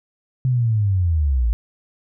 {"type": "linear sweep", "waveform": "sine", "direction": "down", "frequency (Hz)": [130.81, 53], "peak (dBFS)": -15, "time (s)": [0.45, 1.53], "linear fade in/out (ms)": 0, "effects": []}